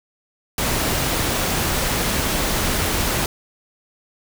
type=noise; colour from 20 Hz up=pink; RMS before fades=-21 dBFS; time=0.58-3.26 s; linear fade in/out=2 ms; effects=none